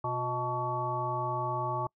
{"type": "harmonic tone with a mistuned harmonic", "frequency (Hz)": 125, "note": "B2", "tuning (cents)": 21, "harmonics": [1, 3, 5, 7, 9], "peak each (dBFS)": [-36, -39, -38, -34, -34], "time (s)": [0.04, 1.87], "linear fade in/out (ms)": 5, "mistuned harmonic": 3, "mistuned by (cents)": -74, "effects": ["noise-tail reverb RT60 0.1 s tail -26 dB re dry"]}